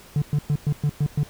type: tone bursts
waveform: triangle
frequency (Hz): 146.83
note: D3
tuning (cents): 0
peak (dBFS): -15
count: 7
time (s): 0.16-1.233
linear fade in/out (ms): 2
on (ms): 59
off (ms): 110
effects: tanh soft clip ceiling -12 dBFS + pink hiss -47 dBFS RMS until 1.29 s